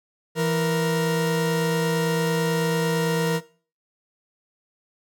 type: tone pair together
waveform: 40% pulse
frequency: 166 / 469 Hz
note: E3 / A#4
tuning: +12 / +11 cents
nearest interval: octave + tritone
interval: 1799 cents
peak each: -23 / -22 dBFS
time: 0.35-3.41 s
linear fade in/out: 50 ms
effects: noise-tail reverb RT60 0.4 s tail -19 dB re dry